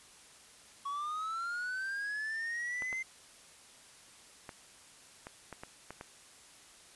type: linear sweep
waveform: triangle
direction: up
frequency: 1108.7 to 2093 Hz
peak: -33 dBFS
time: 0.85-3.03 s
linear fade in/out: 10 ms
type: clicks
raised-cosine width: 0.5 ms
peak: -28 dBFS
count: 8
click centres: 2.822 / 2.928 / 4.492 / 5.269 / 5.527 / 5.635 / 5.906 / 6.011 s
effects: white hiss -57 dBFS RMS until 6.95 s + resampled to 24000 Hz